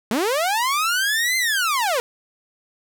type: linear two-way sweep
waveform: sawtooth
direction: up then down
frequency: 199.8 to 2093 to 457.3 Hz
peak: -15 dBFS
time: 0.11-2 s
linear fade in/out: 0 ms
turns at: 1.37 s
effects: none